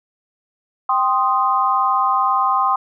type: chord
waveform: sine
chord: C minor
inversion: second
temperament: equal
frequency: 784 / 1046.5 / 1244.5 Hz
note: G5 / C6 / Eb6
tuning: 0 / 0 / 0 cents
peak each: -20 / -17 / -19 dBFS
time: 0.89-2.76 s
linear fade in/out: 5 ms
effects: none